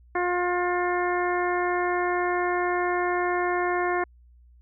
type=harmonic tone; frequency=355.6 Hz; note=F4; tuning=31 cents sharp; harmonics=1 / 2 / 3 / 4 / 5 / 6; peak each=-26 / -28 / -30 / -34 / -32 / -36 dBFS; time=0.15-4.04 s; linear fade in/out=5 ms; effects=added 60 Hz sine -51 dBFS peak until 4.61 s